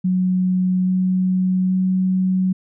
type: tone with pitch steps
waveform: sine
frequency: 184 / 185.17 / 186.35 Hz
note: F#3 / F#3 / F#3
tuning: -9 / +2 / +13 cents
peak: -15 dBFS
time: 0.04-2.53 s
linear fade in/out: 10 ms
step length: 830 ms
effects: none